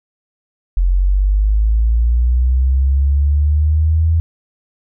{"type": "linear sweep", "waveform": "sine", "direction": "up", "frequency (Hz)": [43.55, 82.41], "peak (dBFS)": -10, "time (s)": [0.77, 4.2], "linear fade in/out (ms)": 0, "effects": []}